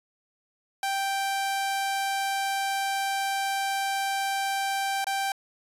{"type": "tone with dropouts", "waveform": "sawtooth", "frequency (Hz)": 784, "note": "G5", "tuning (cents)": 0, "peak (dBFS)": -22, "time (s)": [0.83, 5.32], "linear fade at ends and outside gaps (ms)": 2, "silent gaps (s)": [5.044, 5.068], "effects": ["resampled to 32000 Hz"]}